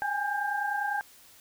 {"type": "tone cluster", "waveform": "sine", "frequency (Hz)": [801, 831, 1589], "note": ["G5", "G#5", "G6"], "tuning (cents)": [37, 1, 23], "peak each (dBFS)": [-34, -31, -31], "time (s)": [0.02, 1.01], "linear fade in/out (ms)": 0, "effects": ["white hiss -55 dBFS RMS until 1.4 s"]}